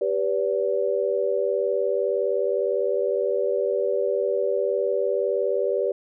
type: chord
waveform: sine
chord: G major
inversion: none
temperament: equal with one note detuned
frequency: 392 / 493.9 / 573.6 Hz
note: G4 / B4 / D5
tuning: 0 / 0 / -41 cents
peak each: -25 dBFS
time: 0.01-5.92 s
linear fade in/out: 5 ms
effects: none